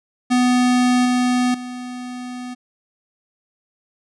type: tone with level steps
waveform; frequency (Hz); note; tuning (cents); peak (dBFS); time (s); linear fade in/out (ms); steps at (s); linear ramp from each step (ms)
square; 248.6; B3; +12; -14 / -16 / -29; 0.3-2.55; 20; 1.05 / 1.54; 5
effects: resampled to 22050 Hz